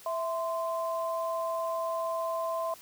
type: tone pair together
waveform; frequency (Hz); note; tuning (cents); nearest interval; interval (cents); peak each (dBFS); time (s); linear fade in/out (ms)
sine; 659.3 / 1038.1; E5 / C6; 0 / -14; minor sixth; 786; -31 / -33; 0.06-2.74; 2
effects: white hiss -52 dBFS RMS until 2.81 s